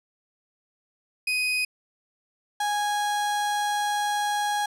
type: tone pair in turn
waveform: 35% pulse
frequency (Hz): 2500 / 827.6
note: D#7 / G#5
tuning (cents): +8 / -6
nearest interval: octave + perfect fifth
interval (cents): 1914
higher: first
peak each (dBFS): -21 / -22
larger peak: first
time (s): 1.27-1.65 / 2.6-4.66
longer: second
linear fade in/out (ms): 5
effects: low-pass 12000 Hz 12 dB/octave